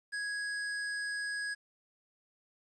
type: tone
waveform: square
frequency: 1661.2 Hz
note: G#6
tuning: in tune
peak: -35 dBFS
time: 0.12-1.55 s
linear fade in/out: 20 ms
effects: resampled to 24000 Hz + 11-bit